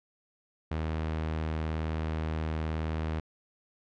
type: tone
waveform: sawtooth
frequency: 79 Hz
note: D#2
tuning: 27 cents sharp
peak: -26 dBFS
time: 0.71-3.2 s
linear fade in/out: 5 ms
effects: low-pass 3000 Hz 12 dB/octave